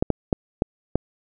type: clicks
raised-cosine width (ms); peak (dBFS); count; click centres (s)
2; -5; 5; 0.025 / 0.103 / 0.328 / 0.621 / 0.956
effects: none